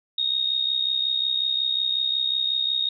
sine tone with amplitude modulation, 3729 Hz, A#7, in tune, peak -18 dBFS, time 0.18-2.89 s, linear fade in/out 5 ms, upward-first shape sine, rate 65.5 Hz, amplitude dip 70%, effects none

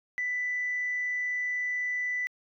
sine tone, 1986 Hz, B6, 9 cents sharp, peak -27 dBFS, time 0.18-2.27 s, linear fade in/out 0 ms, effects tanh soft clip ceiling -23 dBFS

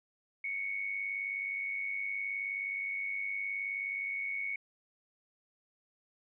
sine tone with amplitude modulation, 2217 Hz, C#7, in tune, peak -31 dBFS, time 0.44-4.56 s, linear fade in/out 5 ms, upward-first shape sine, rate 99.2 Hz, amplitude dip 55%, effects none

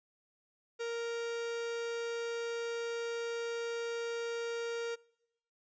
45% pulse tone, 466.2 Hz, A#4, in tune, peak -35 dBFS, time 0.79-4.96 s, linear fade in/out 20 ms, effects noise-tail reverb RT60 0.9 s tail -25 dB re dry + resampled to 16000 Hz

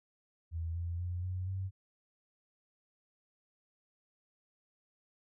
sine tone with pitch steps, 82.6 / 85.56 / 88.63 / 91.81 / 95.1 Hz, E2 / F2 / F2 / F#2 / F#2, +4 / -35 / +26 / -13 / +48 cents, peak -34 dBFS, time 0.51-1.71 s, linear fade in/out 50 ms, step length 240 ms, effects none

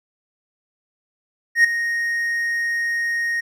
triangle tone with ADSR envelope, 1864.7 Hz, A#6, in tune, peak -6 dBFS, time 1.55-3.41 s, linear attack 94 ms, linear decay 5 ms, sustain -12 dB, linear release 14 ms, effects none

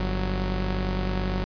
sawtooth tone pair together, 48.91 / 185 Hz, G1 / F#3, -3 / 0 cents, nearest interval octave + major seventh, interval 2303 cents, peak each -22 / -25 dBFS, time 0-1.44 s, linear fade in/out 0 ms, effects resampled to 11025 Hz

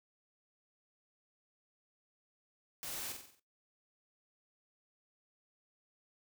white noise with echo, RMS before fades -43 dBFS, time 2.83-3.12 s, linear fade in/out 0 ms, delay 46 ms, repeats 6, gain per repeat -5 dB, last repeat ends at 3.396 s, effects noise-tail reverb RT60 0.2 s tail -17 dB re dry

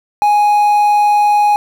triangle tone with quantisation, 830.6 Hz, G#5, in tune, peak -6 dBFS, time 0.22-1.56 s, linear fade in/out 0 ms, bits 6, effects none

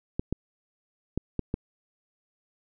clicks, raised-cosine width 3 ms, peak -14 dBFS, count 5, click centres 0.195 / 0.326 / 1.176 / 1.393 / 1.541 s, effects none

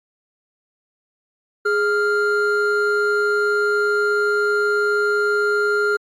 triangle tone pair together, 415.3 / 1396.9 Hz, G#4 / F6, 0 / 0 cents, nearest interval octave + major sixth, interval 2100 cents, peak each -17 dBFS, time 1.65-5.97 s, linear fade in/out 10 ms, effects AAC 64 kbps

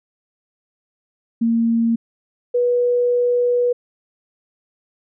sine tone pair in turn, 230.1 / 487.6 Hz, A#3 / B4, -22 / -22 cents, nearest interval octave + minor second, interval 1300 cents, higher second, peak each -14 dBFS, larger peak neither, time 1.41-1.96 / 2.54-3.73 s, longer second, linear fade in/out 10 ms, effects none

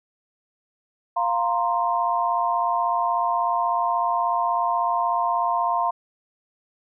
sine chord, F suspended fourth, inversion none, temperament just, 698.5 / 931.3 / 1047.7 Hz, F5 / Bb5 / C6, 0 / -2 / +2 cents, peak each -24 dBFS, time 1.16-5.91 s, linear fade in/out 10 ms, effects none

